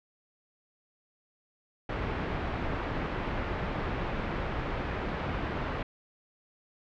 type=low-pass noise; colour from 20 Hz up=pink; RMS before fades=-33 dBFS; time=1.89-5.83 s; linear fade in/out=5 ms; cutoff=2100 Hz; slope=12 dB/octave; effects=low-pass 4000 Hz 12 dB/octave